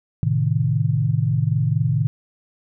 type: chord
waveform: sine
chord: A diminished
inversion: none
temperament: equal with one note detuned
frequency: 110 / 130.81 / 154.85 Hz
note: A2 / C3 / Eb3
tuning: 0 / 0 / -8 cents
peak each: -21 dBFS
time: 0.23-2.07 s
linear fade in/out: 0 ms
effects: none